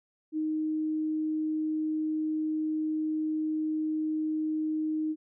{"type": "tone", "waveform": "sine", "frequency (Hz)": 311.1, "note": "D#4", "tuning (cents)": 0, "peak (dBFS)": -27, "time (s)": [0.32, 5.16], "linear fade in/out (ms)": 50, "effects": []}